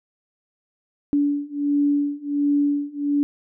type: beating tone pair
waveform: sine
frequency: 287.1 / 288.5 Hz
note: D4 / D4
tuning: -39 / -31 cents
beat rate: 1.4 Hz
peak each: -22 / -21 dBFS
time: 1.13-3.23 s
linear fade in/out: 0 ms
effects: none